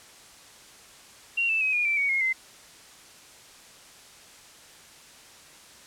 sine tone with pitch steps, 2754 / 2643 / 2537 / 2435 / 2337 / 2243 / 2153 / 2067 Hz, F7 / E7 / D#7 / D#7 / D7 / C#7 / C7 / C7, -25 / +4 / +33 / -38 / -9 / +20 / +49 / -22 cents, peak -22 dBFS, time 1.37-2.33 s, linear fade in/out 10 ms, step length 120 ms, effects white hiss -50 dBFS RMS until 5.86 s + low-pass 9000 Hz 12 dB/octave

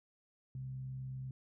sine tone with frequency modulation, 130.81 Hz, C3, in tune, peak -40 dBFS, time 0.55-1.31 s, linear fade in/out 2 ms, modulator 68.4 Hz, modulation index 0.23, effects none

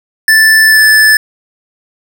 square tone with pitch glide, 1760 to 1743.8 Hz, A6 to A6, 0 to -16 cents, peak -4 dBFS, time 0.28-1.17 s, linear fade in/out 2 ms, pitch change -16 cents, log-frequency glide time 0.64-0.83 s, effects 7-bit

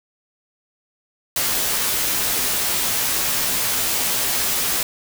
white noise with comb filter, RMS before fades -21 dBFS, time 1.36-4.83 s, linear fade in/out 2 ms, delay 14 ms, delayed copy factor -0.55, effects none

